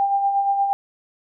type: tone with tremolo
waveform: sine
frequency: 795 Hz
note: G5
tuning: 24 cents sharp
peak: -15 dBFS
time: 0-0.73 s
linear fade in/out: 0 ms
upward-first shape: sine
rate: 8.5 Hz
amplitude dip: 45%
effects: none